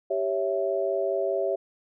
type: chord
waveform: sine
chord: C# diminished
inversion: second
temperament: equal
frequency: 392 / 554.4 / 659.3 Hz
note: G4 / C#5 / E5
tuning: 0 / 0 / 0 cents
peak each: -28 dBFS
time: 0.1-1.56 s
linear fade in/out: 10 ms
effects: none